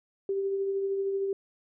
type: tone with tremolo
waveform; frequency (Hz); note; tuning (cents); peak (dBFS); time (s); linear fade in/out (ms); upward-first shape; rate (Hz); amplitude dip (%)
sine; 392; G4; 0; -25; 0.29-1.33; 2; triangle; 13; 35
effects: none